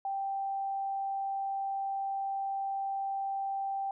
sine tone, 784 Hz, G5, in tune, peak -31 dBFS, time 0.05-3.91 s, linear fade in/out 2 ms, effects none

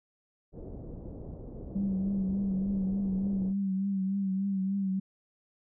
pink low-pass noise, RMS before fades -42 dBFS, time 0.52-3.54 s, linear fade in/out 50 ms, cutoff 530 Hz, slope 24 dB/octave
sine tone with vibrato, 193.9 Hz, G3, 19 cents flat, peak -27 dBFS, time 1.75-5 s, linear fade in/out 10 ms, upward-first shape triangle, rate 3.4 Hz, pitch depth 54 cents each way
effects none

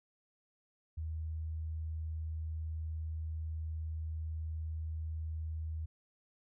sine tone, 79.4 Hz, D#2, 36 cents sharp, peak -36 dBFS, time 0.97-5.86 s, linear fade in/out 10 ms, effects none

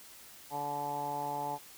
10% pulse tone with low-pass filter, 144.4 Hz, D3, 29 cents flat, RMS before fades -36 dBFS, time 0.5-1.59 s, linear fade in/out 50 ms, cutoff 850 Hz, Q 9.2, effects white hiss -53 dBFS RMS until 1.77 s

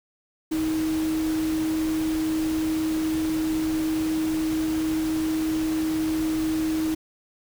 sine tone in noise, 316.1 Hz, D#4, 27 cents sharp, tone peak -22 dBFS, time 0.51-6.95 s, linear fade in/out 10 ms, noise pink, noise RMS -36 dBFS, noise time 0.51-6.95 s, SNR +11 dB, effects none

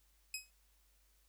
15% pulse tone with exponential decay, 2541 Hz, D#7, 36 cents sharp, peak -29 dBFS, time 0.34-0.51 s, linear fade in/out 2 ms, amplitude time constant 35 ms, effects added 50 Hz sine -70 dBFS peak until 1.28 s + white hiss -74 dBFS RMS until 1.28 s

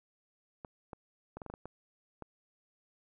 clicks, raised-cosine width 1 ms, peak -29 dBFS, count 9, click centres 0.648 / 0.932 / 1.37 / 1.418 / 1.463 / 1.5 / 1.539 / 1.656 / 2.223 s, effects none

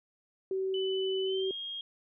sine tone, 381.3 Hz, G4, 48 cents flat, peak -29 dBFS, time 0.51-1.51 s, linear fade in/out 2 ms
sine tone with pitch glide, 2996 to 3248 Hz, F#7 to G#7, +21 to -39 cents, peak -36 dBFS, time 0.74-1.81 s, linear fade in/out 2 ms, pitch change +140 cents, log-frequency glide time 1.24-1.51 s
effects none

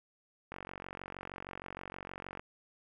click train, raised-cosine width 0.5 ms, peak -27 dBFS, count 88, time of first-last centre 0.52-2.395 s, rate 46.4 Hz, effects 11-bit

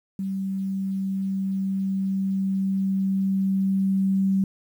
sine tone with level ramp, 193 Hz, G3, 27 cents flat, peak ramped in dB -25 to -18 dBFS, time 0.19-4.44 s, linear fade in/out 2 ms, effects 9-bit

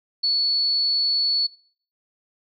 sine tone, 4425 Hz, C#8, 4 cents flat, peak -18 dBFS, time 0.23-1.47 s, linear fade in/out 10 ms, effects noise-tail reverb RT60 0.5 s tail -20 dB re dry

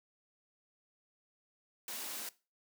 white high-pass noise, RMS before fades -42 dBFS, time 1.88-2.29 s, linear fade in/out 2 ms, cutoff 190 Hz, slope 96 dB/octave, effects noise-tail reverb RT60 0.3 s tail -19 dB re dry

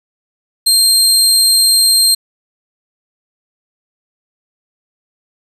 25% pulse tone, 4186 Hz, C8, in tune, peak -3 dBFS, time 0.66-2.15 s, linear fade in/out 10 ms, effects 7-bit

